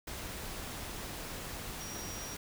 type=tone in noise; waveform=sine; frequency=5690 Hz; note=F8; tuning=31 cents sharp; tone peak=-45 dBFS; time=1.8-2.35 s; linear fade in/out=5 ms; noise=pink; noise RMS=-42 dBFS; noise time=0.07-2.37 s; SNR=-6 dB; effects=none